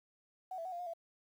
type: tone with pitch steps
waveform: sine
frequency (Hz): 746 / 664 / 745 / 695 / 714 / 671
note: F#5 / E5 / F#5 / F5 / F5 / E5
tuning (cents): +14 / +12 / +12 / -9 / +38 / +31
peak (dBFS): -39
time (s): 0.51-0.936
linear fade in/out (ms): 5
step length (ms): 71
effects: 11-bit